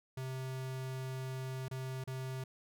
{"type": "tone with dropouts", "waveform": "square", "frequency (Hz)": 130.81, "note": "C3", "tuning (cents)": 0, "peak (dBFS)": -39, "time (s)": [0.17, 2.44], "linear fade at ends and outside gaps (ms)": 5, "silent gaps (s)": [[1.683, 1.711], [2.04, 2.074]], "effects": []}